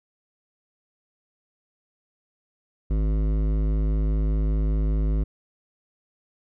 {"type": "tone with hard clipping", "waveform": "sine", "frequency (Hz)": 52.5, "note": "G#1", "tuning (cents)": 19, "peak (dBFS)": -22, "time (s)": [2.9, 5.24], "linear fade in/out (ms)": 10, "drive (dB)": 14, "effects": []}